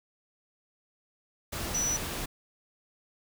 sine tone in noise, 5920 Hz, F#8, in tune, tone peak -27 dBFS, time 1.74-1.97 s, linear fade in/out 10 ms, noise pink, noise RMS -35 dBFS, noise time 1.52-2.26 s, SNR +5 dB, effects none

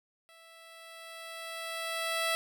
10% pulse tone with level ramp, 659.3 Hz, E5, in tune, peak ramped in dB -47 to -19 dBFS, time 0.29-2.35 s, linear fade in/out 0 ms, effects none

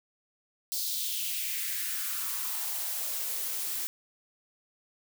blue noise with high-pass filter sweep, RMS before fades -33 dBFS, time 0.72-3.87 s, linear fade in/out 0 ms, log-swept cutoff 4600 to 270 Hz, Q 2.8, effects none

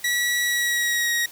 sawtooth tone with pitch glide, 1937 to 1890.6 Hz, B6 to A#6, -34 to +24 cents, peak -17 dBFS, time 0.04-1.26 s, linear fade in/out 5 ms, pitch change -42 cents, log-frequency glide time 0.42-1.12 s, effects white hiss -44 dBFS RMS until 1.31 s

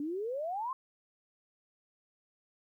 sine exponential sweep, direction up, 280.3 to 1080 Hz, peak -33 dBFS, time 0-0.73 s, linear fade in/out 2 ms, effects 12-bit

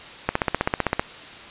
click train, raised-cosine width 0.5 ms, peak -4 dBFS, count 12, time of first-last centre 0.29-0.995 s, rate 15.6 Hz, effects white hiss -40 dBFS RMS until 1.5 s + resampled to 8000 Hz

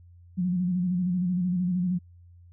sine tone with vibrato, 179.9 Hz, F#3, 48 cents flat, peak -23 dBFS, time 0.37-1.99 s, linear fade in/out 20 ms, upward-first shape square, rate 13 Hz, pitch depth 49 cents each way, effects added 87 Hz sine -49 dBFS peak until 2.52 s

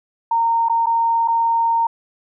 sine tone with dropouts, 921 Hz, A#5, 21 cents flat, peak -14 dBFS, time 0.31-1.87 s, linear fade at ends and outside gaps 5 ms, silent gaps 0.686-0.696 / 0.86-0.867 / 1.277-1.282 s, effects none

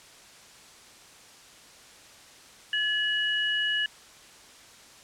sine tone pair together, 1708 / 2915 Hz, G#6 / F#7, +48 / -26 cents, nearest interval major sixth, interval 926 cents, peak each -27 dBFS, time 2.73-3.86 s, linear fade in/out 2 ms, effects white hiss -51 dBFS RMS until 5.03 s + low-pass 8000 Hz 12 dB/octave

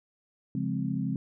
sine chord, Db major seventh, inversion none, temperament equal, 138.59 / 174.61 / 207.7 / 261.6 Hz, Db3 / F3 / Ab3 / C4, 0 / 0 / 0 / 0 cents, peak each -33 dBFS, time 0.55-1.16 s, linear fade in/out 2 ms, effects none

